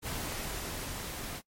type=noise with level ramp; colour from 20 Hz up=pink; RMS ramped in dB=-36 to -40 dBFS; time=0.02-1.42 s; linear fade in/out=50 ms; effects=noise-tail reverb RT60 0.1 s tail -23 dB re dry + MP3 64 kbps